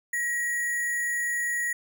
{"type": "tone with sample-and-hold", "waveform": "sine", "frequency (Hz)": 1905, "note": "A#6", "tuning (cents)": 37, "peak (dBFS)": -25, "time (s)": [0.13, 1.73], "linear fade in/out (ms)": 5, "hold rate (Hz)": 8820, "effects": []}